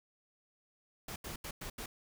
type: noise bursts at uneven times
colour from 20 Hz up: pink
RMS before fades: -43 dBFS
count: 5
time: 1.08-1.16 / 1.24-1.36 / 1.44-1.51 / 1.61-1.7 / 1.78-1.86 s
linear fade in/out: 5 ms
effects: none